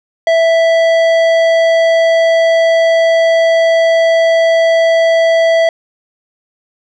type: tone with tanh clipping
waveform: sine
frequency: 659.3 Hz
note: E5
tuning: in tune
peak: -9 dBFS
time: 0.27-5.69 s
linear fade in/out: 2 ms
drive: 13 dB
effects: none